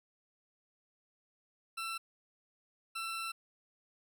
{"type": "tone bursts at uneven times", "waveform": "20% pulse", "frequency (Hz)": 1341, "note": "E6", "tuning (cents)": 29, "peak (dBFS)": -32, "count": 2, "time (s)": [[1.77, 1.98], [2.95, 3.32]], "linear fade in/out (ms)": 10, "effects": []}